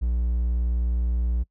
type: tone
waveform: triangle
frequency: 59.5 Hz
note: A#1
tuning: 36 cents sharp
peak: -19 dBFS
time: 0.01-1.44 s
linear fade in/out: 20 ms
effects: noise-tail reverb RT60 0.1 s tail -24 dB re dry